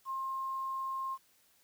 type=tone with quantisation; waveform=sine; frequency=1064 Hz; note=C6; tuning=29 cents sharp; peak=-34 dBFS; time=0.05-1.18 s; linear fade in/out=50 ms; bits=10; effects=white hiss -68 dBFS RMS until 1.63 s